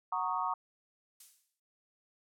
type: chord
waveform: sine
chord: D# minor seventh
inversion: first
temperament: equal with one note detuned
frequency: 740 / 929.6 / 1108.7 / 1244.5 Hz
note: F#5 / A#5 / C#6 / D#6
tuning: 0 / -5 / 0 / 0 cents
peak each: -38 / -35 / -35 / -38 dBFS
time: 0.12-0.54 s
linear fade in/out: 5 ms
type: noise with exponential decay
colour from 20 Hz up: violet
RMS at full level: -44 dBFS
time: 1.2-1.6 s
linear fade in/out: 5 ms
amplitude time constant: 85 ms
effects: low-pass 10000 Hz 12 dB/octave